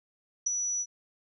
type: tone with ADSR envelope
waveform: sine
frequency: 5900 Hz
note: F#8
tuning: 6 cents flat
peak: -21 dBFS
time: 0.46-0.86 s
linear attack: 10 ms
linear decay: 8 ms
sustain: -7 dB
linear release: 50 ms
effects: none